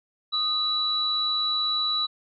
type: tone pair together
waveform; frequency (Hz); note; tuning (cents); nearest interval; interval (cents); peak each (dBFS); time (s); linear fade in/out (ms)
sine; 1242 / 3938; D#6 / B7; -3 / -6; octave + minor sixth; 1997; -31 / -23; 0.32-2.07; 20
effects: none